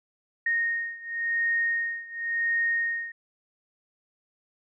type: beating tone pair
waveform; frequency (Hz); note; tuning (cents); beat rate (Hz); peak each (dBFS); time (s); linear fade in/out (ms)
sine; 1855 / 1855.93; A#6 / A#6; -9 / -8; 0.93; -27 / -29; 0.46-3.12; 5
effects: none